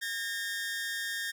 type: tone pair together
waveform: sawtooth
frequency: 1626 / 1825.1 Hz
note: G#6 / A#6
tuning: -37 / -37 cents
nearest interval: major second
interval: 200 cents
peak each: -34 / -31 dBFS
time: 0.01-1.32 s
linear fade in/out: 20 ms
effects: none